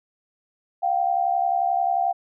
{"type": "tone pair together", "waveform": "sine", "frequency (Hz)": [704, 775.3], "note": ["F5", "G5"], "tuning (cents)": [14, -19], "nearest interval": "major second", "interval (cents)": 167, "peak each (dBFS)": [-22, -22], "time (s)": [0.82, 2.13], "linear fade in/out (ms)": 20, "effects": []}